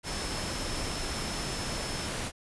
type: tone in noise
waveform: sine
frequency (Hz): 5274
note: E8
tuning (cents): 0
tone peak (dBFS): -41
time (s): 0.04-2.1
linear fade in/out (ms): 50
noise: pink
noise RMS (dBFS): -34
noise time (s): 0.03-2.32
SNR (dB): -10
effects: resampled to 24000 Hz